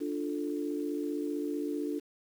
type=chord; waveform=sine; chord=D minor; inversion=none; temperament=equal with one note detuned; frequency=293.7 / 349.2 / 438.5 Hz; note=D4 / F4 / A4; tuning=0 / 0 / -6 cents; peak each=-33 / -37 / -38 dBFS; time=0-2 s; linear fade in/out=20 ms; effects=9-bit